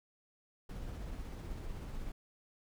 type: noise with tremolo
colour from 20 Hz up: brown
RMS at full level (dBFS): -41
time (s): 0.69-2.12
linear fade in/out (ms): 5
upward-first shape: triangle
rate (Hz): 16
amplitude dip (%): 30
effects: none